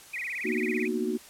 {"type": "tone with vibrato", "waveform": "sine", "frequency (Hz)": 2184, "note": "C#7", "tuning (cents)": -26, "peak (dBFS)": -31, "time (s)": [0.13, 0.88], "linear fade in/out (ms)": 10, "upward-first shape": "sine", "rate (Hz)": 18, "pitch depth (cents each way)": 250}
{"type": "chord", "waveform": "sine", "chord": "B major seventh", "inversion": "third", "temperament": "just", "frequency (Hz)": [231.5, 246.9, 308.7, 370.4], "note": ["A#3", "B3", "D#4", "F#4"], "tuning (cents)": [-12, 0, -14, 2], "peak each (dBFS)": [-31, -35, -33, -30], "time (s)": [0.44, 1.18], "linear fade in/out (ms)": 20}
{"effects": ["white hiss -50 dBFS RMS until 1.29 s", "low-pass 12000 Hz 12 dB/octave"]}